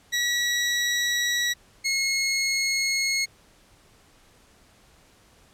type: tone pair in turn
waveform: 20% pulse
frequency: 1929 / 2168 Hz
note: B6 / C#7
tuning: -41 / -39 cents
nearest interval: major second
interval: 202 cents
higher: second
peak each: -17 dBFS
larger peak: neither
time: 0.12-1.54 / 1.84-3.26 s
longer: neither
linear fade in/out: 20 ms
effects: pink hiss -57 dBFS RMS until 5.53 s + low-pass 11000 Hz 12 dB/octave